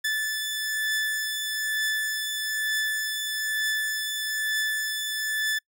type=beating tone pair; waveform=sawtooth; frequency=1746 / 1747.1 Hz; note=A6 / A6; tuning=-14 / -13 cents; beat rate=1.1 Hz; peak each=-23 / -30 dBFS; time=0.04-5.59 s; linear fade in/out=10 ms; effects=noise-tail reverb RT60 0.1 s tail -26 dB re dry